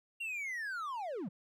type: linear sweep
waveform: triangle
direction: down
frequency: 2794 to 148.1 Hz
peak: -35 dBFS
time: 0.2-1.29 s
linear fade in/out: 10 ms
effects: none